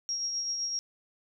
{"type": "tone with tremolo", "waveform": "sine", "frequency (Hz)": 5600, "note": "F8", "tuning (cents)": 4, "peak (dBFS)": -28, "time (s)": [0.09, 0.79], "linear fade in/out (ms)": 0, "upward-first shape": "triangle", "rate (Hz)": 7.8, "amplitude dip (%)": 40, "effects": []}